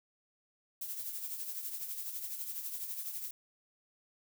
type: noise with tremolo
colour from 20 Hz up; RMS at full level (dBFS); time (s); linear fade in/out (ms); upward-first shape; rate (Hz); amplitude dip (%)
violet; -38; 0.81-3.31; 5; triangle; 12; 60
effects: none